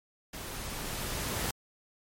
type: noise with level ramp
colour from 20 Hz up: pink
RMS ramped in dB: -41 to -32 dBFS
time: 0.33-1.51 s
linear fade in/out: 5 ms
effects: MP3 64 kbps